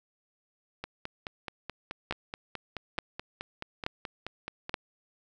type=two click trains; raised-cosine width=0.3 ms; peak=-13 / -20 dBFS; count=4 / 19; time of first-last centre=2.11-4.742 / 0.84-4.694 s; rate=1.14 / 4.67 Hz; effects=none